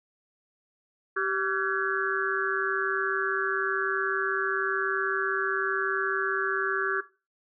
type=tone cluster; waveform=sine; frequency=387.7 / 1150 / 1377 / 1518 / 1674 Hz; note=G4 / D6 / F6 / F#6 / G#6; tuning=-19 / -37 / -25 / +44 / +13 cents; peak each=-31 dBFS; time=1.16-7.01 s; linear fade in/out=10 ms; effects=noise-tail reverb RT60 0.3 s tail -17 dB re dry